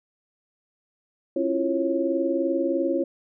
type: tone cluster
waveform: sine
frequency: 271.4 / 334.5 / 354.5 / 546 Hz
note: C#4 / E4 / F4 / C#5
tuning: -36 / +25 / +26 / -26 cents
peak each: -28 / -25 / -30 / -26 dBFS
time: 1.36-3.04 s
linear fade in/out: 5 ms
effects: none